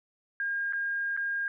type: tone with dropouts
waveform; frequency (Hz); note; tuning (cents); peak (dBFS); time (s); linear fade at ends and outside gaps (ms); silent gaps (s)
sine; 1616; G#6; -48; -28; 0.4-1.48; 1; 0.725-0.733 / 1.166-1.174
effects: none